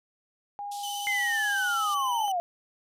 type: tone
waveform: sine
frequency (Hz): 814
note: G#5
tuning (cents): -35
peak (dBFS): -33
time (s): 0.59-2.28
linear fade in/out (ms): 0
type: band-pass noise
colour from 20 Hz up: pink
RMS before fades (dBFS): -44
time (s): 0.71-1.95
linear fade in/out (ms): 10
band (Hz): 3200 to 12000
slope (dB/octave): 48
type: tone with vibrato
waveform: sawtooth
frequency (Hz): 3015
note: F#7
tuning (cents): +32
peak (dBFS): -32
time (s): 0.83-2.32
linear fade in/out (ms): 5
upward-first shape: triangle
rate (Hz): 16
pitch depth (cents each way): 36
type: linear sweep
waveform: sine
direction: down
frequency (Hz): 2102 to 675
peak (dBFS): -25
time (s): 1.07-2.4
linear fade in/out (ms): 0
effects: none